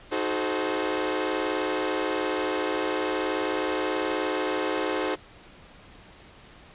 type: chord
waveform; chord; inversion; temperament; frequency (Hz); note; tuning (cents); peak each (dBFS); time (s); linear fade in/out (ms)
sawtooth; D# diminished seventh; none; equal with one note detuned; 311.1 / 370 / 430.4 / 523.3; D#4 / F#4 / A4 / C5; 0 / 0 / -38 / 0; -27; 0.11-5.16; 20
effects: pink hiss -50 dBFS RMS until 6.74 s + resampled to 8000 Hz